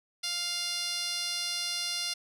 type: tone with band-pass filter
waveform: 10% pulse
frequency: 700 Hz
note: F5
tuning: 4 cents sharp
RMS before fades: -33 dBFS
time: 0.23-2.14 s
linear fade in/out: 10 ms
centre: 5800 Hz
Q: 2.4
effects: none